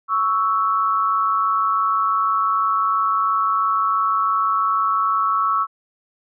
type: tone pair together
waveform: sine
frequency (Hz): 1114.2 / 1317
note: C#6 / E6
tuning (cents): +9 / -2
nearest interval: minor third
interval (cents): 289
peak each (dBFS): -19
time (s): 0.08-5.67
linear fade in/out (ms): 50
effects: none